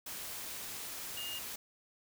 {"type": "tone in noise", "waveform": "sine", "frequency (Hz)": 2839, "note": "F7", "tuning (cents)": 28, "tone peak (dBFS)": -40, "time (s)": [1.17, 1.39], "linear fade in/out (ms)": 5, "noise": "white", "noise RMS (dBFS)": -43, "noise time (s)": [0.06, 1.56], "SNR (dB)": 0, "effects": []}